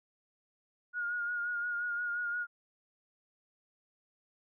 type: tone with vibrato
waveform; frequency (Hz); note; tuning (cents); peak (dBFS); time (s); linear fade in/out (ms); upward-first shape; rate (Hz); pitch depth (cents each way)
sine; 1432; F6; +43; -32; 0.93-2.47; 50; sine; 5.7; 31
effects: none